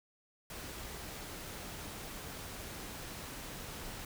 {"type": "noise", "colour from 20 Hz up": "pink", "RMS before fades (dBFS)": -45, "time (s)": [0.5, 4.05], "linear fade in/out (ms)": 2, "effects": []}